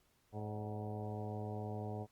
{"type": "harmonic tone with a mistuned harmonic", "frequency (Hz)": 106, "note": "G#2", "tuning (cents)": 36, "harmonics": [1, 2, 3, 4, 5, 6, 7, 8, 9], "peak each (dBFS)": [-42, -47, -52, -48, -52, -52, -49, -58, -58], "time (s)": [0.32, 2.07], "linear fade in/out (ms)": 50, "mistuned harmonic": 6, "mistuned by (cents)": -56, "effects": ["pink hiss -74 dBFS RMS until 2.11 s", "Opus 48 kbps"]}